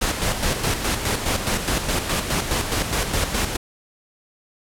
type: noise with tremolo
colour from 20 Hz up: pink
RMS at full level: -21 dBFS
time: 0.01-3.57 s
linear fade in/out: 10 ms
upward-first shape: square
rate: 4.8 Hz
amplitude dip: 50%
effects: low-pass 12000 Hz 12 dB/octave